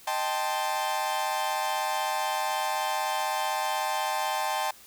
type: chord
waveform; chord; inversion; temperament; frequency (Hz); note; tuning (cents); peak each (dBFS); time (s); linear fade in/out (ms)
40% pulse; A half-diminished seventh; second; equal; 622.3 / 784 / 880 / 1046.5; Eb5 / G5 / A5 / C6; 0 / 0 / 0 / 0; -35 / -30 / -30 / -33; 0.07-4.71; 5
effects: white hiss -52 dBFS RMS until 4.86 s

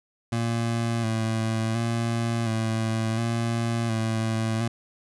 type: tone with vibrato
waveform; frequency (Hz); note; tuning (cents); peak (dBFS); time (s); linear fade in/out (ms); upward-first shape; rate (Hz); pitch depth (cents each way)
25% pulse; 113.9; A#2; -40; -20; 0.32-4.68; 5; square; 0.7; 32
effects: resampled to 24000 Hz

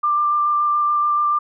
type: tone with vibrato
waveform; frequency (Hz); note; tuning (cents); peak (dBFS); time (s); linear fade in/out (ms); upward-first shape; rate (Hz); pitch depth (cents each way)
sine; 1187; D6; +18; -15; 0.03-1.39; 10; square; 7; 9
effects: none

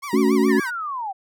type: tone with vibrato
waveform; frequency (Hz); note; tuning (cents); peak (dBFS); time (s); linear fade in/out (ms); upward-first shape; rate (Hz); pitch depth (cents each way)
30% pulse; 1045; C6; -2; -26; 0.02-0.71; 20; sine; 7.1; 190
type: chord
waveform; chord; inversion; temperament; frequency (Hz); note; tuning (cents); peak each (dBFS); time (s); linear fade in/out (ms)
sine; F# minor; first; equal with one note detuned; 220 / 279.6 / 370; A3 / C#4 / F#4; 0 / +15 / 0; -19; 0.13-0.6; 5
type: linear sweep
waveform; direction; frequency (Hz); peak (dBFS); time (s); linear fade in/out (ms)
sine; down; 1864.7 to 740; -25; 0.48-1.13; 20
effects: none

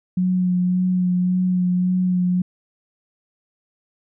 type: tone with vibrato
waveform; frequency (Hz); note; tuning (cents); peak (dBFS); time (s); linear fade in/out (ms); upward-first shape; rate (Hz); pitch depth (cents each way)
sine; 181.6; F#3; -32; -16; 0.17-2.42; 5; sine; 1.8; 18
effects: none

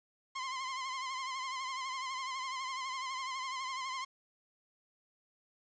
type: tone with vibrato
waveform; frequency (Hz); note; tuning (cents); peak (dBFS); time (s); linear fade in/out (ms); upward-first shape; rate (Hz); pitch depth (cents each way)
sawtooth; 1046.5; C6; 0; -33; 0.35-4.05; 10; triangle; 12; 73
effects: resampled to 16000 Hz + 10-bit

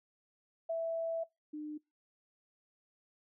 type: tone pair in turn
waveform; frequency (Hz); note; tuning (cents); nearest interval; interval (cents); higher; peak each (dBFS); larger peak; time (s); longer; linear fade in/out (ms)
sine; 659.3 / 301.9; E5 / D4; 0 / +48; octave + major second; 1352; first; -32 / -39; first; 0.69-1.24 / 1.53-1.78; first; 10
effects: noise-tail reverb RT60 0.2 s tail -23 dB re dry

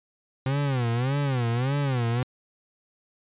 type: tone with vibrato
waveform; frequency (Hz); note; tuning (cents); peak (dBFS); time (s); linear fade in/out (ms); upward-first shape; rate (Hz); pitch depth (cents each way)
40% pulse; 129.2; C3; -21; -22; 0.46-2.23; 2; sine; 1.7; 190
effects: resampled to 8000 Hz

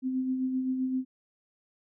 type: tone with tremolo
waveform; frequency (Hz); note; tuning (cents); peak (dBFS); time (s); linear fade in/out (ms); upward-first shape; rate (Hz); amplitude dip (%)
sine; 258.9; C4; -18; -25; 0.02-1.05; 50; sine; 7.7; 40
effects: none

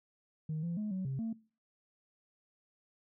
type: tone with pitch steps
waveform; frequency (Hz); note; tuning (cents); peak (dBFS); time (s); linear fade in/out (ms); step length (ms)
sine; 156 / 170.5 / 211.9 / 187.7 / 134 / 225.3; D#3 / F3 / G#3 / F#3 / C3 / A3; +5 / -41 / +35 / +25 / +42 / +41; -32; 0.49-1.33; 5; 140
effects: noise-tail reverb RT60 0.4 s tail -23 dB re dry + tanh soft clip ceiling -31 dBFS

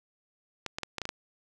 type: clicks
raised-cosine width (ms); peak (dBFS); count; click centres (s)
0.2; -16; 7; 0.663 / 0.785 / 0.833 / 0.983 / 1.017 / 1.054 / 1.091
effects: none

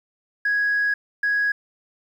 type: tone bursts at uneven times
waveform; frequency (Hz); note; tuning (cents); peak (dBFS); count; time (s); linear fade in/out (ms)
sine; 1661.2; G#6; 0; -17; 2; 0.45-0.94 / 1.23-1.52; 5
effects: tanh soft clip ceiling -15 dBFS + 9-bit

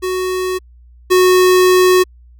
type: tone pair in turn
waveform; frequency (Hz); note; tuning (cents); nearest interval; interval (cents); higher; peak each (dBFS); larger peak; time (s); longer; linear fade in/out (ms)
square; 370 / 367.2; F#4 / F#4; 0 / -13; unison; 13; first; -17 / -8; second; 0.02-0.59 / 1.1-2.04; second; 20
effects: added 60 Hz sine -40 dBFS peak until 2.39 s

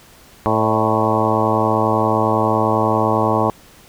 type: harmonic tone with a mistuned harmonic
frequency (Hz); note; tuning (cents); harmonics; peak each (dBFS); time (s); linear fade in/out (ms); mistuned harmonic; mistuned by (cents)
110; A2; 0; 1 / 2 / 3 / 4 / 5 / 6 / 7 / 8 / 9 / 10; -23 / -23 / -23 / -23 / -23 / -23 / -23 / -23 / -23 / -23; 0.46-3.5; 0; 6; -47
effects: pink hiss -46 dBFS RMS until 3.88 s

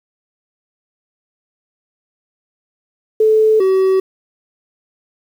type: tone pair in turn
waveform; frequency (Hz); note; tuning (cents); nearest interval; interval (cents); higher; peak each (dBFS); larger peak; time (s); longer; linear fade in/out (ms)
sine / triangle; 435.7 / 380.1; A4 / F#4; -17 / +47; major second; 236; first; -8; neither; 3.2-3.6 / 3.6-4; neither; 5
effects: 7-bit

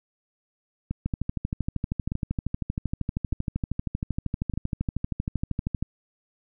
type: two click trains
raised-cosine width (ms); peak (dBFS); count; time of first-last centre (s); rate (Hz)
5; -14 / -16; 62 / 4; 1.06-5.826 / 0.91-4.538; 12.8 / 0.827
effects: none

